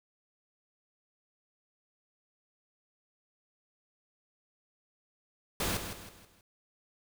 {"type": "noise with echo", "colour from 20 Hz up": "pink", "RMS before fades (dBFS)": -32, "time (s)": [5.6, 5.77], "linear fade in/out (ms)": 2, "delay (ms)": 160, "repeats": 4, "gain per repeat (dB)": -8, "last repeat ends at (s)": 6.41, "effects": []}